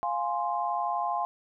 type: chord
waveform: sine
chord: F minor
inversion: none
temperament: equal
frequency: 698.5 / 830.6 / 1046.5 Hz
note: F5 / Ab5 / C6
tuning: 0 / 0 / 0 cents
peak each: -31 dBFS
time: 0.03-1.25 s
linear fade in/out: 0 ms
effects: none